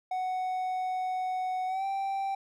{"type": "tone with pitch glide", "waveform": "triangle", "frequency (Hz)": [742, 781.6], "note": ["F#5", "G5"], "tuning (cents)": [5, -5], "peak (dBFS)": -27, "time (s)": [0.11, 2.35], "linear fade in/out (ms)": 5, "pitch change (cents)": 90, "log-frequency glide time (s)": [1.67, 1.85], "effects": []}